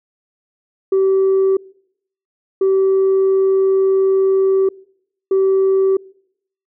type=tone bursts at uneven times; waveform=sine; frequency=384.7 Hz; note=G4; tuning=33 cents flat; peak=-9 dBFS; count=3; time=0.92-1.57 / 2.61-4.69 / 5.31-5.97 s; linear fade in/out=5 ms; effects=noise-tail reverb RT60 0.7 s tail -24 dB re dry + tanh soft clip ceiling -9 dBFS